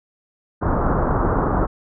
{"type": "low-pass noise", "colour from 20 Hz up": "pink", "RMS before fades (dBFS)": -19, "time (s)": [0.61, 1.67], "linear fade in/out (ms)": 20, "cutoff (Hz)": 1400, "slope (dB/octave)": 48, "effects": []}